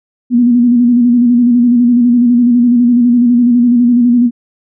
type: tone with vibrato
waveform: sine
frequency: 241.5 Hz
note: B3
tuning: 39 cents flat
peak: -5 dBFS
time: 0.3-4.31 s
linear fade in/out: 50 ms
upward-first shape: square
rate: 12 Hz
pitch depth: 39 cents each way
effects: none